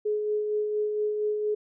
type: tone with tremolo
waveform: sine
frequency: 422.2 Hz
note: G#4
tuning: 29 cents sharp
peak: -23 dBFS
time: 0.05-1.55 s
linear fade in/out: 10 ms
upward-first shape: sine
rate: 4.3 Hz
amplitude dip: 35%
effects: none